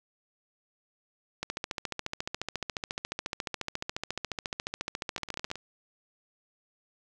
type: two click trains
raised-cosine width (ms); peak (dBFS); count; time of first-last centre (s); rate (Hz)
0.2; -23 / -15; 8 / 59; 5.18-5.556 / 1.43-5.515; 18.6 / 14.2
effects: none